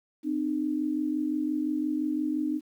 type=tone pair together; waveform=sine; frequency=258.1 / 303.9 Hz; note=C4 / D#4; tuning=-23 / -41 cents; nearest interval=minor third; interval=282 cents; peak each=-31 / -27 dBFS; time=0.23-2.61 s; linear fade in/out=50 ms; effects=10-bit